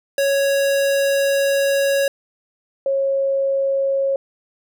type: tone pair in turn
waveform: square / sine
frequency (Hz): 554.4 / 545.8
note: C#5 / C#5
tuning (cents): 0 / -27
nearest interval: unison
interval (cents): 27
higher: first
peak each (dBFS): -16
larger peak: neither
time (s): 0.18-2.08 / 2.86-4.16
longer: first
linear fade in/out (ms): 2
effects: none

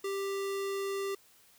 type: tone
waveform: square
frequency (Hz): 393.7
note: G4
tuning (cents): +8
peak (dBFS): -33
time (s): 0.04-1.15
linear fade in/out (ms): 5
effects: white hiss -62 dBFS RMS until 1.58 s

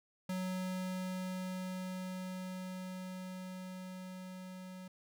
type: tone with level ramp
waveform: square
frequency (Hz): 185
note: F#3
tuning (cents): 0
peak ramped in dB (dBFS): -36 to -47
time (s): 0.29-4.88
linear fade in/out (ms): 5
effects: none

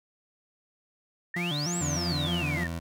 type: exponential two-way sweep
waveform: sine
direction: up then down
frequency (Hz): 1769 to 7930 to 1769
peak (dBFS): -31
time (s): 1.34-2.67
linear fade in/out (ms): 2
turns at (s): 1.77
type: tone with vibrato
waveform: 35% pulse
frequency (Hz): 159.9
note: D#3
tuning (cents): +48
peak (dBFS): -28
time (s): 1.36-2.64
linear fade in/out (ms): 5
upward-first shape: square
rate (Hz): 3.3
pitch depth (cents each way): 150
type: tone with pitch glide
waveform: 20% pulse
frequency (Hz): 84.6 to 83.48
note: E2 to E2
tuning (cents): +45 to +22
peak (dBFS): -27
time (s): 1.8-2.8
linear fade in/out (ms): 20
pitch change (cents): -23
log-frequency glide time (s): 2.23-2.44
effects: none

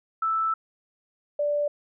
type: tone pair in turn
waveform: sine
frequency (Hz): 1318.5 / 585.6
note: E6 / D5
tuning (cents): 0 / -5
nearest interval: octave + major second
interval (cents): 1405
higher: first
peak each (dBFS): -22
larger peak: neither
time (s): 0.22-0.54 / 1.39-1.68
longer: first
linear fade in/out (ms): 5
effects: none

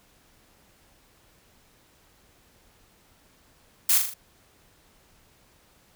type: noise with echo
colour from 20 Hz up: blue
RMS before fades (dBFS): -20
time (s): 3.89-3.98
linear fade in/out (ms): 5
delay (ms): 40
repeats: 4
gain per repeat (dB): -5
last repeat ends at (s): 4.14
effects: pink hiss -60 dBFS RMS until 5.95 s

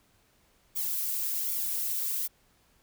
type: noise with flanger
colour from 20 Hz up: violet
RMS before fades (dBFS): -31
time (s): 0.75-2.28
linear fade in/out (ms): 20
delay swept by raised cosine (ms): 0.88 to 2.78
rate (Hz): 1.3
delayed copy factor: +0.65
effects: pink hiss -66 dBFS RMS until 2.82 s

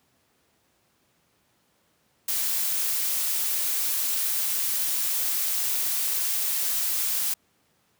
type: noise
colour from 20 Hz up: blue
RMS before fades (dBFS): -26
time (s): 2.28-7.34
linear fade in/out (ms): 5
effects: pink hiss -67 dBFS RMS until 7.99 s + high-pass 100 Hz 12 dB/octave

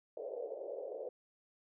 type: band-pass noise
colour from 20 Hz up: pink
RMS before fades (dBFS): -43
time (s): 0.17-1.09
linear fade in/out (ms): 2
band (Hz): 440 to 590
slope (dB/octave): 48
effects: none

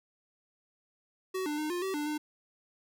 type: tone with pitch steps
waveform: square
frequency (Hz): 375.6 / 297.7 / 305.4 / 353.1 / 382.9 / 296.1 / 301.8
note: F#4 / D4 / D#4 / F4 / G4 / D4 / D4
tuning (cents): +26 / +24 / -32 / +19 / -41 / +14 / +47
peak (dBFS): -32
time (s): 1.34-2.18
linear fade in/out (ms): 10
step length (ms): 120
effects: none

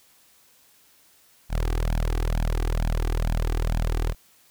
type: tone with flanger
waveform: sawtooth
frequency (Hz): 40.08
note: E1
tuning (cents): -48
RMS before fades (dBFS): -24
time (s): 1.49-4.15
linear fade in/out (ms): 50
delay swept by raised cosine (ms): 1.2 to 2.6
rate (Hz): 2.2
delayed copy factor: +0.75
effects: white hiss -58 dBFS RMS until 4.5 s

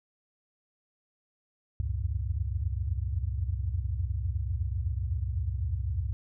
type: tone cluster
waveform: sine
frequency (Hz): 66.4 / 82.4 / 86 / 94.1 / 113.6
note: C2 / E2 / F2 / F#2 / A#2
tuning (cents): +26 / 0 / -26 / +30 / -44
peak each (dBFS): -31 / -38 / -38 / -33 / -38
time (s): 1.8-6.13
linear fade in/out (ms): 0
effects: none

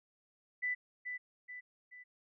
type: tone with echo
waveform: sine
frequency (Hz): 1989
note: B6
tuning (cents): +12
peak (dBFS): -32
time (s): 0.62-0.75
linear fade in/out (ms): 20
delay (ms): 430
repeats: 3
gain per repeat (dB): -6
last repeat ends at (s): 2.04
effects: none

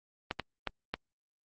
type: clicks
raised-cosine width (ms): 0.3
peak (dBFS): -16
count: 4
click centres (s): 0.311 / 0.397 / 0.673 / 0.94
effects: Opus 32 kbps

